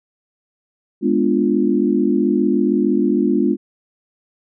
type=chord; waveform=sine; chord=G# diminished seventh; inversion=none; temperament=equal; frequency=207.7 / 246.9 / 293.7 / 349.2 Hz; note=G#3 / B3 / D4 / F4; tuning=0 / 0 / 0 / 0 cents; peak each=-19 dBFS; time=1.01-3.57 s; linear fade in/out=50 ms; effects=none